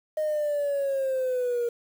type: linear sweep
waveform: sine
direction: down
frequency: 621 to 470 Hz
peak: -22 dBFS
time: 0.17-1.69 s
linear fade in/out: 5 ms
effects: tanh soft clip ceiling -22 dBFS + 8-bit